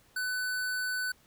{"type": "tone", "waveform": "square", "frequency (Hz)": 1500, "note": "F#6", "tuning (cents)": 23, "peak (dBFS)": -31, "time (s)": [0.16, 1.12], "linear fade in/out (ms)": 5, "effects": ["pink hiss -63 dBFS RMS until 1.26 s"]}